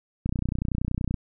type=click train; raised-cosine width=5 ms; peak=-14 dBFS; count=28; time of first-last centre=0.26-1.142 s; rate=30.6 Hz; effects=none